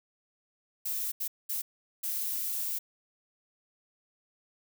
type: noise bursts at uneven times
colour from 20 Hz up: violet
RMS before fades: -33 dBFS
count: 4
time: 0.85-1.12 / 1.2-1.28 / 1.49-1.62 / 2.03-2.79 s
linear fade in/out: 10 ms
effects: none